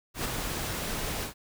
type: noise with ADSR envelope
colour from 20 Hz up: pink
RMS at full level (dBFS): -30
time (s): 0.14-1.34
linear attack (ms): 100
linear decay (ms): 25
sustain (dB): -3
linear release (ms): 110
effects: none

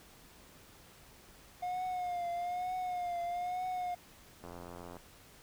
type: tone with vibrato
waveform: triangle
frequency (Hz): 715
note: F5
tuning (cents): +41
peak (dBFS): -32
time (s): 1.62-3.95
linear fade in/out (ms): 10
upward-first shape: triangle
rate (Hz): 1.1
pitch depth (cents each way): 62
type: click train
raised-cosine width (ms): 1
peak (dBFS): -33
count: 47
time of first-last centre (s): 4.44-4.968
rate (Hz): 87.2
effects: pink hiss -58 dBFS RMS until 5.42 s

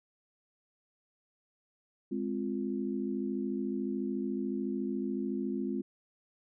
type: chord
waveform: sine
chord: F minor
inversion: first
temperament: equal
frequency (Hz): 207.7 / 261.6 / 349.2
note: Ab3 / C4 / F4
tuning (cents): 0 / 0 / 0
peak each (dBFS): -35 / -35 / -37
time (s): 2.11-5.82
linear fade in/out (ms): 10
effects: none

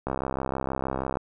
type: click train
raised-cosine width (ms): 1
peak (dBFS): -14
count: 74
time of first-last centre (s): 0.07-1.171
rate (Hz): 66.3
effects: none

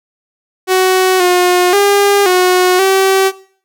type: tone with pitch steps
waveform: sawtooth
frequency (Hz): 373 / 358.9 / 403.2 / 364.8 / 384.3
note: F#4 / F4 / G4 / F#4 / G4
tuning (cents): +14 / +47 / +49 / -24 / -34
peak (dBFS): -4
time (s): 0.67-3.32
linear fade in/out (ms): 50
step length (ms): 530
effects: noise-tail reverb RT60 0.5 s tail -19 dB re dry

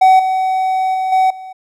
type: tone with level steps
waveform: triangle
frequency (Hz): 754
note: F#5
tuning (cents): +32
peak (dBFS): -3 / -11 / -13 / -7 / -26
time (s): 0.01-1.53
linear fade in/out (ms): 10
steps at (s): 0.19 / 0.94 / 1.12 / 1.3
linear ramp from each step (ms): 5
effects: none

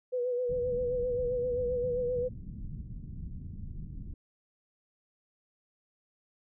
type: tone with vibrato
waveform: sine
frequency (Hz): 493.9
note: B4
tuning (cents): 0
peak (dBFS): -28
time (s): 0.12-2.29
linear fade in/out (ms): 20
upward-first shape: sine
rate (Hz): 7.6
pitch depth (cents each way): 41
type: low-pass noise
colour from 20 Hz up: pink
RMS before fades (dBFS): -41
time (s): 0.49-4.14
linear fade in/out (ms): 2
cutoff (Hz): 200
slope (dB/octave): 24
effects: none

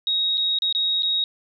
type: tone with dropouts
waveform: sine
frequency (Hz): 3778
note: A#7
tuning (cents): +22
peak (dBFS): -19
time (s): 0.07-1.24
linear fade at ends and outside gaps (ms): 1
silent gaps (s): 0.373-0.378 / 0.587-0.621 / 0.726-0.749 / 1.023-1.031
effects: none

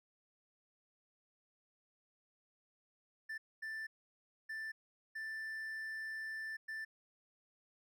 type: tone bursts at uneven times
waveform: triangle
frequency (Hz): 1769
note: A6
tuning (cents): +9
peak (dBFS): -39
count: 5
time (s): 3.29-3.38 / 3.62-3.87 / 4.49-4.72 / 5.15-6.57 / 6.68-6.85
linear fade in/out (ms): 10
effects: none

